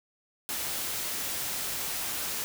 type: noise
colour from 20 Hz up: white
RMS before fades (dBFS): -33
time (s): 0.49-2.44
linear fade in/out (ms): 0
effects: none